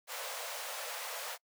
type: high-pass noise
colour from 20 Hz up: pink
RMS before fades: -41 dBFS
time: 0.07-1.38 s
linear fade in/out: 50 ms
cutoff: 480 Hz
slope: 96 dB/octave
effects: noise-tail reverb RT60 0.1 s tail -26 dB re dry